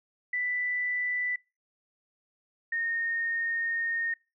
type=tone pair in turn; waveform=sine; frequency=1982 / 1843.5 Hz; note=B6 / A#6; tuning=+6 / -20 cents; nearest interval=minor second; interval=126 cents; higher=first; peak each=-27 dBFS; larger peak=neither; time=0.33-1.36 / 2.72-4.14 s; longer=second; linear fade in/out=5 ms; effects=noise-tail reverb RT60 0.3 s tail -26 dB re dry